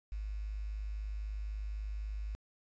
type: tone with quantisation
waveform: sine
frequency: 51.91 Hz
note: G#1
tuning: in tune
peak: -36 dBFS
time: 0.12-2.35 s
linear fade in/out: 0 ms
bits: 10
effects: resampled to 16000 Hz